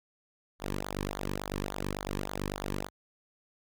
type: tone with flanger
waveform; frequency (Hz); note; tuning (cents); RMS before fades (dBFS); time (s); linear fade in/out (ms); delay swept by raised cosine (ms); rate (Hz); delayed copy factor
sawtooth; 49; G1; 0; -36; 0.59-2.9; 50; 0.37 to 1.47; 3.5; -0.9
effects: none